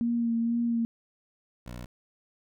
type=tone with vibrato; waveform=sine; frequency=233.1 Hz; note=A#3; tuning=in tune; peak=-24 dBFS; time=0.01-0.85 s; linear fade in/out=0 ms; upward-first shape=sine; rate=2.1 Hz; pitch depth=23 cents each way
type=tone; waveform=15% pulse; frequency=60.5 Hz; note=B1; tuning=35 cents flat; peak=-32 dBFS; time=1.66-1.86 s; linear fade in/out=5 ms
effects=none